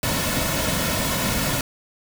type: noise with comb filter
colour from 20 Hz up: pink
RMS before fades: -23 dBFS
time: 0.03-1.61 s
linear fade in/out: 2 ms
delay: 2.5 ms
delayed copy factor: -0.6
effects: none